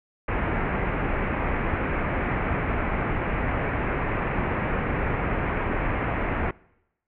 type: low-pass noise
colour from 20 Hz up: pink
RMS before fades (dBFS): -26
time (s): 0.28-6.51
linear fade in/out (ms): 5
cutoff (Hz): 2400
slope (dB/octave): 48
effects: noise-tail reverb RT60 0.9 s tail -24 dB re dry